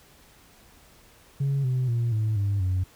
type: tone with pitch steps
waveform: sine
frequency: 138.59 / 127.82 / 117.89 / 108.74 / 100.29 / 92.5 Hz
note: C#3 / C3 / A#2 / A2 / G2 / F#2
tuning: 0 / -40 / +20 / -20 / +40 / 0 cents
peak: -20 dBFS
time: 1.4-2.84 s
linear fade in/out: 10 ms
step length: 240 ms
effects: tanh soft clip ceiling -20 dBFS + pink hiss -55 dBFS RMS until 2.95 s